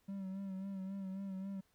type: tone with vibrato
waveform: triangle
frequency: 192.9 Hz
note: G3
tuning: 28 cents flat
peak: -38 dBFS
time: 0.08-1.61 s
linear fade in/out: 10 ms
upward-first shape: sine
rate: 3.7 Hz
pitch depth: 43 cents each way
effects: pink hiss -75 dBFS RMS until 1.74 s